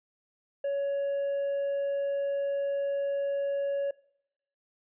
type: tone with hard clipping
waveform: sine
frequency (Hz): 560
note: C#5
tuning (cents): +18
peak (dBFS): -28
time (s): 0.64-3.91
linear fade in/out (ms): 5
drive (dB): 2
effects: noise-tail reverb RT60 0.7 s tail -21 dB re dry + resampled to 8000 Hz